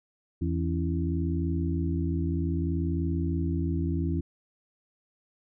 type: harmonic tone with a mistuned harmonic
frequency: 83.2 Hz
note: E2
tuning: 17 cents sharp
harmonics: 1 / 2 / 3 / 4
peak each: -28 / -31 / -33 / -34 dBFS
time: 0.41-4.21 s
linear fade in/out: 10 ms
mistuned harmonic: 3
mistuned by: +150 cents
effects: none